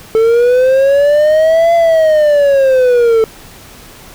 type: linear two-way sweep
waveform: triangle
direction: up then down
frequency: 440 to 681 to 440 Hz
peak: -4 dBFS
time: 0.15-3.24 s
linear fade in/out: 0 ms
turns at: 1.74 s
effects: pink hiss -36 dBFS RMS until 4.14 s